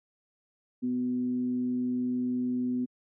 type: tone with frequency modulation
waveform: sine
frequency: 249.4 Hz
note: B3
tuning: 17 cents sharp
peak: -26 dBFS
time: 0.82-2.86 s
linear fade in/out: 20 ms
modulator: 124 Hz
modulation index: 0.27
effects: high-pass 150 Hz 12 dB/octave